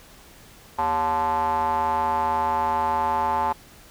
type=tone with band-pass filter; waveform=square; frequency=79.6 Hz; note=D#2; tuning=40 cents sharp; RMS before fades=-23 dBFS; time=0.78-3.53 s; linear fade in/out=10 ms; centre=920 Hz; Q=9; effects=pink hiss -49 dBFS RMS until 3.9 s